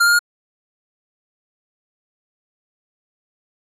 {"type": "tone with pitch steps", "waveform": "square", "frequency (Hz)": [1396.9, 1410.7, 1424.6], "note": ["F6", "F6", "F6"], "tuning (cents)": [0, 17, 34], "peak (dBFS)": -12, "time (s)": [0, 0.192], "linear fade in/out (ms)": 10, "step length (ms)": 64, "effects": ["resampled to 32000 Hz"]}